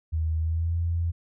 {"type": "tone with pitch glide", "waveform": "sine", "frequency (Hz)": [79.8, 84.55], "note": ["D#2", "E2"], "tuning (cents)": [44, 44], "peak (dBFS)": -23, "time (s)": [0.12, 1.12], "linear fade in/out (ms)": 20, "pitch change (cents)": 100, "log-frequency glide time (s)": [0.39, 0.76], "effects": []}